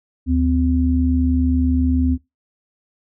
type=tone pair together; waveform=sine; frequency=75.6 / 256.3 Hz; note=D#2 / C4; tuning=-49 / -36 cents; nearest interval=octave + major sixth; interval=2113 cents; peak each=-17 dBFS; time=0.26-2.18 s; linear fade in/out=50 ms; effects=noise-tail reverb RT60 0.2 s tail -20 dB re dry